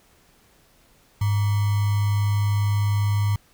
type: tone with sample-and-hold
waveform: sine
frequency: 102.5 Hz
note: G#2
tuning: 22 cents flat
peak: -18 dBFS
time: 1.21-3.36 s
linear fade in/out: 5 ms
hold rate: 1050 Hz
effects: pink hiss -58 dBFS RMS until 3.53 s